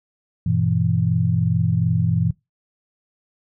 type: chord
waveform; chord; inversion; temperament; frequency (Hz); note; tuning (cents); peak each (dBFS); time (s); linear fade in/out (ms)
sine; E minor; first; equal with one note detuned; 98 / 120.72 / 164.81; G2 / B2 / E3; 0 / -39 / 0; -22 / -21 / -20; 0.46-2.31; 5
effects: noise-tail reverb RT60 0.2 s tail -21 dB re dry